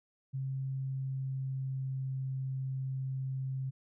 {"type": "tone with pitch glide", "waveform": "sine", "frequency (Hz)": [133.8, 132.57], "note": ["C3", "C3"], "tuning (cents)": [39, 23], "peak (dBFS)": -33, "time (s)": [0.33, 3.71], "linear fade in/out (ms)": 20, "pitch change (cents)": -16, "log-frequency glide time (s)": [0.63, 2.17], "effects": []}